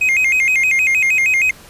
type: tone with vibrato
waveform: triangle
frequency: 2314 Hz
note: D7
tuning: 26 cents flat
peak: -10 dBFS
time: 0.01-1.51 s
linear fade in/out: 5 ms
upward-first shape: square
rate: 6.4 Hz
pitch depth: 150 cents each way
effects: pink hiss -41 dBFS RMS until 1.69 s + resampled to 32000 Hz